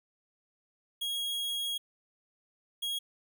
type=tone bursts at uneven times; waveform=45% pulse; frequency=3298 Hz; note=G#7; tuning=13 cents flat; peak=-31 dBFS; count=2; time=1.01-1.78 / 2.82-2.99 s; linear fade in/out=10 ms; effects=none